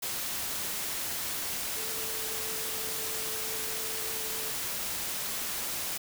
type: tone in noise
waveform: sine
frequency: 440.5 Hz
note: A4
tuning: 2 cents sharp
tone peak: -44 dBFS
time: 1.76-4.51 s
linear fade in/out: 10 ms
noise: white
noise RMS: -34 dBFS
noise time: 0.02-5.98 s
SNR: -13 dB
effects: none